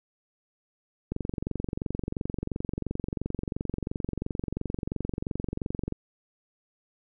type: click train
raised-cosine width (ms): 3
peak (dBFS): -17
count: 111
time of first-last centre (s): 1.12-5.923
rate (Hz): 22.9
effects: none